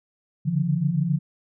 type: tone cluster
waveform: sine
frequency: 141.2 / 148.5 / 172.8 Hz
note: C#3 / D3 / F3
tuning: +32 / +20 / -18 cents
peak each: -26 / -25 / -23 dBFS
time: 0.45-1.19 s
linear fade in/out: 20 ms
effects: none